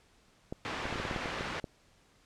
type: clicks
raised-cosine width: 2 ms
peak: -23 dBFS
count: 11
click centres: 0.525 / 0.855 / 0.926 / 0.958 / 1 / 1.052 / 1.112 / 1.162 / 1.258 / 1.409 / 1.642 s
type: low-pass noise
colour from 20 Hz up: white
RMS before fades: -38 dBFS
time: 0.65-1.6 s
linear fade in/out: 0 ms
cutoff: 2100 Hz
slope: 12 dB/octave
effects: pink hiss -65 dBFS RMS until 2.25 s + low-pass 8000 Hz 12 dB/octave